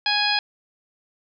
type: harmonic tone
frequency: 830.6 Hz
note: G#5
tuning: in tune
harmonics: 1 / 2 / 3 / 4 / 5 / 6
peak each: -26 / -26 / -26 / -26 / -26 / -26 dBFS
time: 0.06-0.39 s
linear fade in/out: 2 ms
effects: none